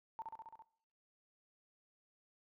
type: tone with echo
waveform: sine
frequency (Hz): 899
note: A5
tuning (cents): +37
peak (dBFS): -40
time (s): 0.19-0.22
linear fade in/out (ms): 0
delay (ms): 67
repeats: 6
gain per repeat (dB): -2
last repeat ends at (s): 0.622
effects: noise-tail reverb RT60 0.7 s tail -21 dB re dry